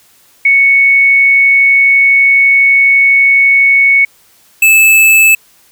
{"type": "tone pair in turn", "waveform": ["sine", "square"], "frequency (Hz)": [2217, 2618], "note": ["C#7", "E7"], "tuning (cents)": [0, -13], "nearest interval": "minor third", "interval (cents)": 287, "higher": "second", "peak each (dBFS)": -4, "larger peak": "neither", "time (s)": [[0.45, 4.05], [4.62, 5.35]], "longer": "first", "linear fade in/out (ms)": 5, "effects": ["white hiss -47 dBFS RMS until 5.71 s"]}